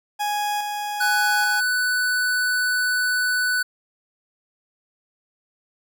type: tone with tremolo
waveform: 40% pulse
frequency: 830.6 Hz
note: G#5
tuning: in tune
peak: -21 dBFS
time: 0.19-1.61 s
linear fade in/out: 20 ms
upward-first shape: square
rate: 1.2 Hz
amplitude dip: 35%
type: tone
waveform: square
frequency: 1492 Hz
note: F#6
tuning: 14 cents sharp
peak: -20 dBFS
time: 1-3.63 s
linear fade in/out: 10 ms
effects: none